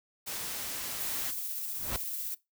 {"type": "noise", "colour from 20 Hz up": "white", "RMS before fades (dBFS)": -37, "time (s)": [0.26, 1.32], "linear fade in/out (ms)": 20}
{"type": "noise with tremolo", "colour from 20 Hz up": "violet", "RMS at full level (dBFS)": -35, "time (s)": [1, 2.35], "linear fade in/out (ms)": 10, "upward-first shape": "triangle", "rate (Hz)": 16, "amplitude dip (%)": 30}
{"type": "noise with exponential growth", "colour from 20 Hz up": "pink", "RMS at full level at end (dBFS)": -31, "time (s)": [1.66, 1.96], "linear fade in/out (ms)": 0, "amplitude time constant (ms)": 64}
{"effects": ["noise-tail reverb RT60 0.2 s tail -20 dB re dry"]}